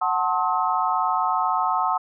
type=chord; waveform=sine; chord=F# diminished seventh; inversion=none; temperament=just; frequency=740 / 888 / 1065.6 / 1278.7 Hz; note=F#5 / A5 / C6 / Eb6; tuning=0 / +16 / +31 / +47 cents; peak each=-25 dBFS; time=0.01-1.98 s; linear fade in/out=10 ms; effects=none